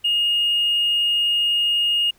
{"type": "tone with hard clipping", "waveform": "sine", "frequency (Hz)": 2852, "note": "F7", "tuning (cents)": 36, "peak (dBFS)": -17, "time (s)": [0.04, 2.11], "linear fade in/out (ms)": 10, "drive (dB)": 1, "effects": ["pink hiss -58 dBFS RMS until 2.18 s"]}